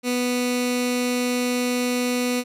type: tone with notch filter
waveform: 15% pulse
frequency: 246.9 Hz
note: B3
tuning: in tune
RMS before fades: -23 dBFS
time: 0.03-2.44 s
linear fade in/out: 50 ms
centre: 860 Hz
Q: 0.84
effects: resampled to 32000 Hz